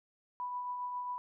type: tone with tremolo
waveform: sine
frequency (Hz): 987.8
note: B5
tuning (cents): 0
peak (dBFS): -34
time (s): 0.4-1.18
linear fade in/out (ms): 0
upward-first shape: triangle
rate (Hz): 7.4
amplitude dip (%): 35
effects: none